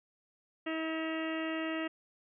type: harmonic tone with a mistuned harmonic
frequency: 320.6 Hz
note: E4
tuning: 48 cents flat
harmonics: 1 / 2 / 3 / 4 / 5 / 6 / 7 / 8 / 9 / 10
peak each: -35 / -40 / -51 / -44 / -49 / -42 / -50 / -50 / -45 / -54 dBFS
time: 0.66-1.88 s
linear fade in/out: 10 ms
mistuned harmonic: 9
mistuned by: -56 cents
effects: none